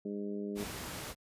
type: harmonic tone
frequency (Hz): 102.1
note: G#2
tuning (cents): -29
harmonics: 2 / 3 / 4 / 5 / 6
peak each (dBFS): -38 / -43 / -40 / -53 / -52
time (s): 0.05-0.64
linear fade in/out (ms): 5
type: noise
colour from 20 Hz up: pink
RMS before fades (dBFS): -41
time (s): 0.55-1.15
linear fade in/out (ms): 50
effects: high-pass 60 Hz 12 dB/octave + resampled to 32000 Hz